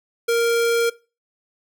square tone, 466.2 Hz, A#4, in tune, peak -17 dBFS, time 0.28-0.9 s, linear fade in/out 10 ms, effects noise-tail reverb RT60 0.3 s tail -20 dB re dry

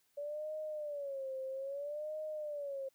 sine tone with vibrato, 571 Hz, D5, 49 cents flat, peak -38 dBFS, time 0.17-2.89 s, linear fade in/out 10 ms, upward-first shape sine, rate 0.61 Hz, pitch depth 140 cents each way, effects white hiss -75 dBFS RMS until 2.94 s

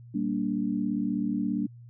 sine chord, G minor, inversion none, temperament equal with one note detuned, 196 / 233.1 / 291.1 Hz, G3 / Bb3 / D4, 0 / 0 / -15 cents, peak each -30 dBFS, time 0.14-1.67 s, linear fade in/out 10 ms, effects added 119 Hz sine -45 dBFS peak until 1.89 s

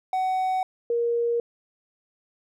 triangle / sine tone pair in turn, 750 / 470.7 Hz, F#5 / A#4, +23 / +17 cents, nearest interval minor sixth, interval 806 cents, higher first, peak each -20 / -21 dBFS, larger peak first, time 0.13-0.63 / 0.9-1.4 s, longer neither, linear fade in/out 2 ms, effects none

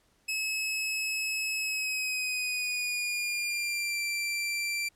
sawtooth tone with pitch glide, 2580 to 2352 Hz, E7 to D7, -38 to +2 cents, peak -26 dBFS, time 0.28-4.89 s, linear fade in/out 10 ms, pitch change -160 cents, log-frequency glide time 1.57-4 s, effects pink hiss -68 dBFS RMS until 4.95 s + low-pass 12000 Hz 12 dB/octave

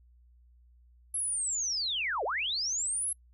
sine linear two-way sweep, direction down then up, 11175 to 389.9 to 11175 Hz, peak -29 dBFS, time 1.14-3.13 s, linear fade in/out 5 ms, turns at 2.24 s, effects noise-tail reverb RT60 0.1 s tail -26 dB re dry + added 60 Hz sine -57 dBFS peak until 3.33 s

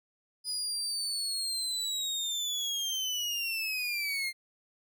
30% pulse linear sweep, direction down, 4978 to 2100 Hz, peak -28 dBFS, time 0.44-4.33 s, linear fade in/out 50 ms, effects none

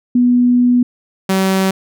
sine / sawtooth tone pair in turn, 245.4 / 190.9 Hz, B3 / G3, -11 / -46 cents, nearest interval major third, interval 435 cents, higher first, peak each -8 dBFS, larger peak neither, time 0.15-0.83 / 1.29-1.71 s, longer first, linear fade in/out 5 ms, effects none

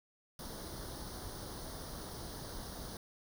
pink noise with comb filter, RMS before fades -45 dBFS, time 0.39-2.97 s, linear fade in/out 2 ms, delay 0.2 ms, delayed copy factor +0.8, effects none

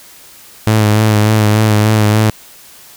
sawtooth tone with vibrato, 107.2 Hz, A2, 45 cents flat, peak -4 dBFS, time 0.67-2.3 s, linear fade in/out 0 ms, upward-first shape sine, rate 3.4 Hz, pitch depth 35 cents each way, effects white hiss -39 dBFS RMS until 2.96 s

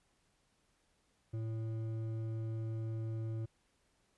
triangle tone with hard clipping, 111.8 Hz, A2, 28 cents sharp, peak -38 dBFS, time 1.33-3.46 s, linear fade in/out 10 ms, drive 12 dB, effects pink hiss -75 dBFS RMS until 4.17 s + resampled to 24000 Hz

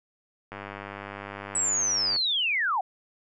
click train, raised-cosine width 0.5 ms, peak -22 dBFS, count 165, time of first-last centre 0.52-2.162 s, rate 99.9 Hz
sine linear sweep, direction down, 7940 to 702 Hz, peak -23 dBFS, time 1.55-2.81 s, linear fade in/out 5 ms
effects none

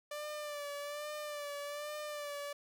sawtooth tone with vibrato, 587.3 Hz, D5, in tune, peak -36 dBFS, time 0.11-2.53 s, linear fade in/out 5 ms, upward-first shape sine, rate 1.2 Hz, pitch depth 41 cents each way, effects none

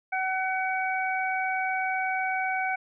harmonic tone, 754 Hz, F#5, 32 cents sharp, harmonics 1 / 2 / 3, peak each -28 / -31 / -31 dBFS, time 0.12-2.76 s, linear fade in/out 10 ms, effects none

